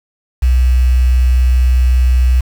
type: tone with quantisation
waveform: sine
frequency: 62.6 Hz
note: B1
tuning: 24 cents sharp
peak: -7 dBFS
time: 0.42-2.41 s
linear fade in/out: 10 ms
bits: 5
effects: none